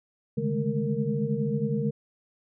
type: tone cluster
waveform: sine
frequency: 138.6 / 151.2 / 206.5 / 215.9 / 462.5 Hz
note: C#3 / D#3 / G#3 / A3 / A#4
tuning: 0 / -49 / -10 / -33 / -14 cents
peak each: -31 dBFS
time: 0.37-1.91 s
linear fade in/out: 10 ms
effects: none